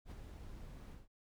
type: noise with ADSR envelope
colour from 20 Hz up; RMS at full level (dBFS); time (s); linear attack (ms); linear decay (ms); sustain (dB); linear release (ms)
brown; -45; 0.05-1.08; 63; 26; -5; 160
effects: none